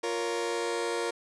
sawtooth chord, Bb minor, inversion second, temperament just, 349.6 / 466.2 / 559.4 Hz, F4 / Bb4 / Db5, +2 / 0 / +16 cents, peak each -30 / -27 / -33 dBFS, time 0.03-1.11 s, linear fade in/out 10 ms, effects resampled to 22050 Hz + 9-bit

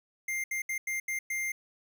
square tone bursts at uneven times, 2100 Hz, C7, 6 cents sharp, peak -31 dBFS, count 6, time 0.28-0.44 / 0.51-0.62 / 0.69-0.78 / 0.87-1 / 1.08-1.19 / 1.3-1.52 s, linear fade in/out 5 ms, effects none

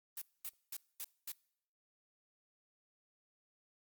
blue noise bursts, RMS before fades -43 dBFS, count 5, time 0.17-1.32 s, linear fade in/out 2 ms, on 46 ms, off 230 ms, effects noise-tail reverb RT60 0.7 s tail -24 dB re dry + Opus 32 kbps

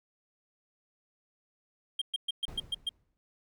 triangle tone bursts, 3200 Hz, G7, 35 cents sharp, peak -27 dBFS, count 7, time 1.99-2.892 s, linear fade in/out 5 ms, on 26 ms, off 120 ms
brown noise with exponential decay, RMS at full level -41 dBFS, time 2.48-3.17 s, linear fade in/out 0 ms, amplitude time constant 150 ms
effects none

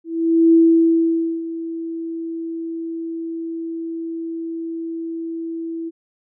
sine tone with ADSR envelope, 329.8 Hz, E4, 1 cent sharp, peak -8 dBFS, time 0.04-5.91 s, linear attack 490 ms, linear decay 890 ms, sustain -16 dB, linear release 32 ms, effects none

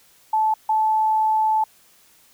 sine tone bursts at uneven times, 871 Hz, A5, 18 cents flat, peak -16 dBFS, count 2, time 0.33-0.54 / 0.69-1.64 s, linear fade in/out 5 ms, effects white hiss -55 dBFS RMS until 2.33 s

